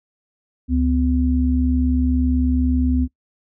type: tone pair together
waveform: sine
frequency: 71 / 253 Hz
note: C#2 / B3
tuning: +42 / +42 cents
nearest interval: octave + minor seventh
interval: 2200 cents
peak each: -18 dBFS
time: 0.68-3.08 s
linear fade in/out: 50 ms
effects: noise-tail reverb RT60 0.1 s tail -20 dB re dry